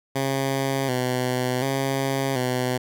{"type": "tone with vibrato", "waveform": "10% pulse", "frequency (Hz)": 130.81, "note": "C3", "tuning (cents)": 0, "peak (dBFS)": -14, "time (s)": [0.15, 2.78], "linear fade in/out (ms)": 10, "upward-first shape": "square", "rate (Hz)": 0.68, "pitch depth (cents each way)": 62, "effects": []}